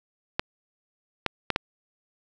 clicks, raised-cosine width 0.3 ms, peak -7 dBFS, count 4, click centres 0.395 / 1.263 / 1.503 / 1.561 s, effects none

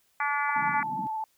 harmonic tone, 288.4 Hz, D4, 31 cents flat, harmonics 3 / 4 / 5 / 6 / 7 / 8, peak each -30 / -31 / -32 / -35 / -33 / -37 dBFS, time 0.2-0.83 s, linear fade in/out 2 ms
sine tone with vibrato, 875 Hz, A5, 10 cents flat, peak -29 dBFS, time 0.49-1.24 s, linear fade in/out 2 ms, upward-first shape sine, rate 17 Hz, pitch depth 23 cents each way
pink band-pass noise, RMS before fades -41 dBFS, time 0.56-1.07 s, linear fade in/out 0 ms, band 140 to 300 Hz, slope 48 dB/octave
effects white hiss -68 dBFS RMS until 1.37 s

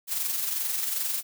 blue noise with amplitude modulation, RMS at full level -27 dBFS, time 0.07-1.23 s, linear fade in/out 50 ms, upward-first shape sine, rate 22.5 Hz, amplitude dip 45%, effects none

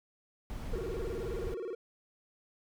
brown noise, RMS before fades -39 dBFS, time 0.5-1.54 s, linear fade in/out 0 ms
triangle tone with vibrato, 415.3 Hz, G#4, in tune, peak -34 dBFS, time 0.73-1.75 s, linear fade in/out 5 ms, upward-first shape square, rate 19 Hz, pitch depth 200 cents each way
effects none

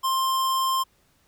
square tone, 1053 Hz, C6, 11 cents sharp, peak -22 dBFS, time 0.03-0.84 s, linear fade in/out 20 ms, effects pink hiss -64 dBFS RMS until 1.27 s

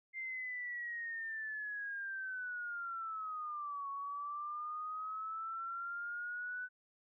sine linear two-way sweep, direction down then up, 2100 to 1108.7 to 1499 Hz, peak -39 dBFS, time 0.13-6.69 s, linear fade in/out 50 ms, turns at 3.89 s, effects none

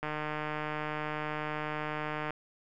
click train, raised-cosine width 0.5 ms, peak -20 dBFS, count 347, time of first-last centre 0.03-2.306 s, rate 152 Hz, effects none

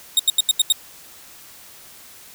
sawtooth tone bursts, 3729 Hz, A#7, in tune, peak -9 dBFS, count 6, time 0.17-0.724 s, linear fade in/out 2 ms, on 24 ms, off 82 ms, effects white hiss -44 dBFS RMS until 2.34 s

